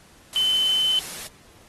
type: tone in noise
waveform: sine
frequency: 3052 Hz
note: G7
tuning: 47 cents flat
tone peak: -18 dBFS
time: 0.36-0.99 s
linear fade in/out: 0 ms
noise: white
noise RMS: -35 dBFS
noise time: 0.33-1.27 s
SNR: +14 dB
effects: pink hiss -53 dBFS RMS until 1.68 s + AAC 32 kbps